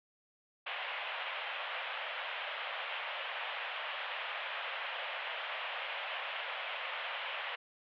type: band-pass noise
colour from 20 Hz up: white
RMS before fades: -40 dBFS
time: 0.66-7.56 s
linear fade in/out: 10 ms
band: 530 to 3200 Hz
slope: 48 dB/octave
effects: none